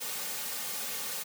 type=noise with comb filter; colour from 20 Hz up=white; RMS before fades=-36 dBFS; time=0-1.24 s; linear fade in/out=20 ms; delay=3 ms; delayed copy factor=-0.75; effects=high-pass 200 Hz 12 dB/octave